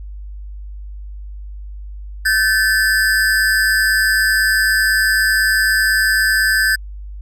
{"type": "ring-modulated tone", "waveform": "square", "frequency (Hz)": 1641, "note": "G#6", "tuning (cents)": -21, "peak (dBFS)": -10, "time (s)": [2.25, 6.76], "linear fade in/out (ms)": 10, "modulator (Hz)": 105, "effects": ["added 50 Hz sine -28 dBFS peak until 7.21 s", "resampled to 32000 Hz"]}